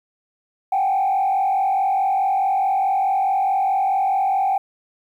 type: tone with frequency modulation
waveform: sine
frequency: 776 Hz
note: G5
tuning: 18 cents flat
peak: -15 dBFS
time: 0.72-4.58 s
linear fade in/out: 5 ms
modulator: 44.7 Hz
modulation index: 0.88
effects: tanh soft clip ceiling -13 dBFS + 9-bit